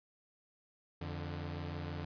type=tone pair together; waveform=sawtooth; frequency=86.61 / 147.4 Hz; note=F2 / D3; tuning=-14 / +7 cents; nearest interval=major sixth; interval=921 cents; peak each=-37 / -39 dBFS; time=1.01-2.05 s; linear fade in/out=5 ms; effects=resampled to 11025 Hz